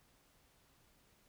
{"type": "silence", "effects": ["pink hiss -70 dBFS RMS until 1.28 s"]}